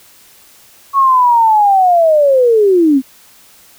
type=linear sweep; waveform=sine; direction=down; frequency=1114 to 253.1 Hz; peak=-6 dBFS; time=0.93-3.02 s; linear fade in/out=50 ms; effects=white hiss -44 dBFS RMS until 3.78 s